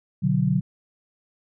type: chord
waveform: sine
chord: B minor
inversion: none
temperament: equal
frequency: 123.47 / 146.83 / 185 Hz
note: B2 / D3 / F#3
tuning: 0 / 0 / 0 cents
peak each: -25 / -22 / -22 dBFS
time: 0.22-0.61 s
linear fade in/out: 20 ms
effects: none